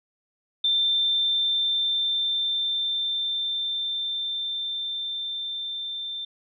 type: tone with level ramp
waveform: sine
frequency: 3570 Hz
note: A7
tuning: 24 cents sharp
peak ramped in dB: -19 to -30 dBFS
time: 0.64-6.25 s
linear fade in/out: 5 ms
effects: none